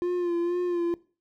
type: tone with vibrato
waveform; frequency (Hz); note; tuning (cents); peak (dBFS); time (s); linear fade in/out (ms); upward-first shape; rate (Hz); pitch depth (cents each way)
triangle; 349.4; F4; +1; -22; 0.02-0.94; 0; sine; 2.1; 38
effects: noise-tail reverb RT60 0.4 s tail -20 dB re dry